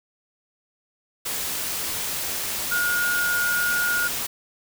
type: tone in noise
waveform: sine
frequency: 1434 Hz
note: F6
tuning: 45 cents sharp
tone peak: -21 dBFS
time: 2.71-4.08 s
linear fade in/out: 10 ms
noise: white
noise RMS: -28 dBFS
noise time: 1.25-4.27 s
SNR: +4 dB
effects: none